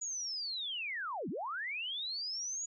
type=linear two-way sweep; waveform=sine; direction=down then up; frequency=6880 to 146.5 to 6880 Hz; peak=-36 dBFS; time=0.01-2.66 s; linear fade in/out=10 ms; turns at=1.29 s; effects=none